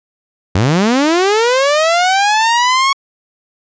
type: linear sweep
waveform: sawtooth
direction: up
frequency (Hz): 84.5 to 1108.7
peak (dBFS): -6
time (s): 0.55-2.93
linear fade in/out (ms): 5
effects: resampled to 16000 Hz